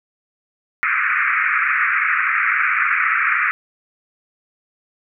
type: band-pass noise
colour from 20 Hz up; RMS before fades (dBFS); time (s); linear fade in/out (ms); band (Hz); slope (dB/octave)
pink; -18; 0.83-3.51; 0; 1200 to 2400; 96
effects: none